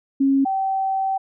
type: tone pair in turn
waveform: sine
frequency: 272.7 / 771.3 Hz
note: C#4 / G5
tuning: -28 / -28 cents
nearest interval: octave + tritone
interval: 1800 cents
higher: second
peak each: -14 / -19 dBFS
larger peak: first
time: 0.2-0.45 / 0.45-1.18 s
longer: second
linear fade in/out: 10 ms
effects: none